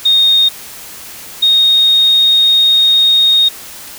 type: tone pair in turn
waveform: sine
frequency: 3700 / 3718 Hz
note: A#7 / A#7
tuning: -14 / -5 cents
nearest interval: unison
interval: 9 cents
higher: second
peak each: -6 dBFS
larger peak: neither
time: 0.05-0.49 / 1.42-3.49 s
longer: second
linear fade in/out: 10 ms
effects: white hiss -31 dBFS RMS until 3.98 s